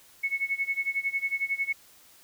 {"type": "tone with tremolo", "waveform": "sine", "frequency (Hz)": 2202, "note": "C#7", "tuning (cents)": -12, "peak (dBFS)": -23, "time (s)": [0.23, 1.73], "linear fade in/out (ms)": 10, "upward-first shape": "sine", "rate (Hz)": 11, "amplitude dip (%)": 90, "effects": ["white hiss -56 dBFS RMS until 2.23 s"]}